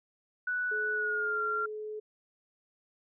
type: tone with pitch glide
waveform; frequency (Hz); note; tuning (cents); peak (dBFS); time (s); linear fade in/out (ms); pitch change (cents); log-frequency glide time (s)
sine; 1480 to 1380.9; F#6 to F6; 0 to -20; -29; 0.47-1.66; 5; -120; 0.93-1.41
type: tone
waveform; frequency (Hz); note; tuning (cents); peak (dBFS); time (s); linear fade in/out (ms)
sine; 427.6; A4; -49; -36; 0.71-2; 10
effects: none